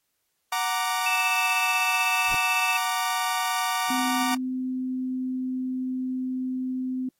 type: chord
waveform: sawtooth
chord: Gb augmented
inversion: none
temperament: equal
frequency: 740 / 932.3 / 1174.7 Hz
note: Gb5 / Bb5 / D6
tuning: 0 / 0 / 0 cents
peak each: -25 dBFS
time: 0.52-4.35 s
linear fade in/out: 5 ms
type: tone with tremolo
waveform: sine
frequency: 2637 Hz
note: E7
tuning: in tune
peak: -22 dBFS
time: 1.06-2.77 s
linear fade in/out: 2 ms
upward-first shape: sine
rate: 16 Hz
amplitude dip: 45%
type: noise with exponential growth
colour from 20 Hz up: brown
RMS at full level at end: -30 dBFS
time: 2.23-2.35 s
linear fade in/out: 0 ms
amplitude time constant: 25 ms
type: tone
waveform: sine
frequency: 256.7 Hz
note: C4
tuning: 33 cents flat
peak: -26 dBFS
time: 3.9-7.09 s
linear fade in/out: 5 ms
effects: white hiss -75 dBFS RMS until 7.19 s + AAC 48 kbps